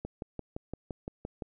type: click train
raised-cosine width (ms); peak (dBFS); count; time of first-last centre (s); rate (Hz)
2; -23; 9; 0.05-1.422; 5.83
effects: none